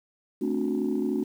sine chord, D dominant seventh, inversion second, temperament just, 220.2 / 264.3 / 293.7 / 367.1 Hz, A3 / C4 / D4 / F#4, +2 / +18 / 0 / -14 cents, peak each -29 dBFS, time 0.41-1.24 s, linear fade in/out 10 ms, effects tanh soft clip ceiling -17 dBFS + 9-bit

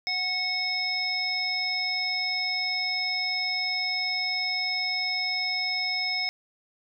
harmonic tone with a mistuned harmonic, 740 Hz, F#5, in tune, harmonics 1 / 3 / 5 / 7, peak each -37 / -29 / -40 / -28 dBFS, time 0.07-6.29 s, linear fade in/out 0 ms, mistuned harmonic 3, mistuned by -18 cents, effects none

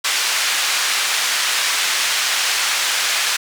pink band-pass noise, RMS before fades -19 dBFS, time 0.04-3.37 s, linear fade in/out 10 ms, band 1600 to 7900 Hz, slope 12 dB/octave, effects none

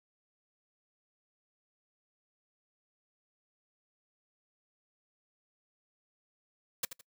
white noise with echo, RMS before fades -31 dBFS, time 6.83-6.85 s, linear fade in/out 5 ms, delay 81 ms, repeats 2, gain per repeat -11 dB, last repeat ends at 7.012 s, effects noise-tail reverb RT60 0.1 s tail -24 dB re dry

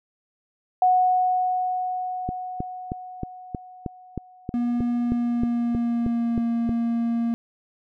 sine tone with exponential decay, 735 Hz, F#5, 12 cents flat, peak -14 dBFS, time 0.82-5.06 s, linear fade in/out 2 ms, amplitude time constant 920 ms
click train, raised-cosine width 3 ms, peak -14 dBFS, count 15, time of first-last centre 2.29-6.693 s, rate 3.18 Hz
triangle tone with pitch glide, 240 to 233 Hz, B3 to A#3, -49 to -1 cents, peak -19 dBFS, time 4.54-7.34 s, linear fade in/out 0 ms, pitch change -52 cents, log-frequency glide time 5.01-6.43 s
effects none

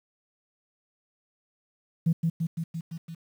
sine tone with echo, 164.81 Hz, E3, in tune, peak -18 dBFS, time 2.06-2.13 s, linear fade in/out 10 ms, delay 170 ms, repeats 6, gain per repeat -3 dB, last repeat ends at 3.15 s, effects tanh soft clip ceiling -15 dBFS + 9-bit

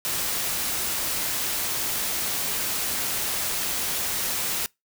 white noise, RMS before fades -27 dBFS, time 0.05-4.66 s, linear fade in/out 0 ms, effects noise-tail reverb RT60 0.2 s tail -25 dB re dry

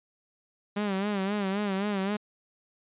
sawtooth tone with vibrato, 199.6 Hz, G3, 32 cents sharp, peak -23 dBFS, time 0.76-2.17 s, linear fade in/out 10 ms, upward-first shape sine, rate 3.8 Hz, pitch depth 88 cents each way, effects resampled to 8000 Hz

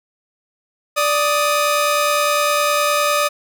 sawtooth tone pair together, 587.3 / 1244.4 Hz, D5 / D#6, 0 / 0 cents, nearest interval octave + minor second, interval 1300 cents, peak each -14 dBFS, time 0.96-3.29 s, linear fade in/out 20 ms, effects none

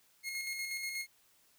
sawtooth tone with tremolo, 2154 Hz, C7, 50 cents sharp, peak -32 dBFS, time 0.23-1.07 s, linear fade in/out 50 ms, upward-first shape square, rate 8.3 Hz, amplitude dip 35%, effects white hiss -68 dBFS RMS until 1.58 s

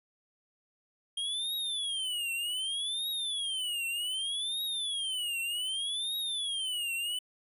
square tone with vibrato, 3211 Hz, G7, 41 cents sharp, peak -32 dBFS, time 1.17-7.19 s, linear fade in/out 5 ms, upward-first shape triangle, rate 0.65 Hz, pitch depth 300 cents each way, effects resampled to 32000 Hz

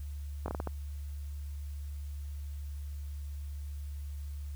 slowing click train, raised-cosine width 1 ms, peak -21 dBFS, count 6, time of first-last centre 0.46-0.673 s, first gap 21 ms, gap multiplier 1.36, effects added 72 Hz sine -37 dBFS peak until 4.55 s + white hiss -61 dBFS RMS until 4.55 s

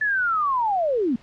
sine linear sweep, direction down, 1753 to 215.3 Hz, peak -19 dBFS, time 0.01-1.16 s, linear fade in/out 5 ms, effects pink hiss -52 dBFS RMS until 1.22 s + low-pass 4000 Hz 12 dB/octave

